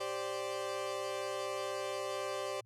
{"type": "chord", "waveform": "30% pulse", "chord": "G suspended fourth", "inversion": "none", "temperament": "equal", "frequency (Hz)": [392, 523.3, 587.3], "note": ["G4", "C5", "D5"], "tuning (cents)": [0, 0, 0], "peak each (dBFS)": [-39, -38, -37], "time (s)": [0, 2.61], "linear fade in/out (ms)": 10, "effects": ["added 112 Hz sine -62 dBFS peak until 2.65 s", "low-pass 10000 Hz 12 dB/octave"]}